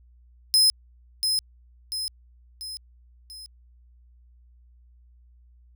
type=tone with echo; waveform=sawtooth; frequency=5100 Hz; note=D#8; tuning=42 cents sharp; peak=-13 dBFS; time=0.54-0.7 s; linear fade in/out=0 ms; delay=690 ms; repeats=4; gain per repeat=-6 dB; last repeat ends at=3.46 s; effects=added 60 Hz sine -52 dBFS peak until 5.75 s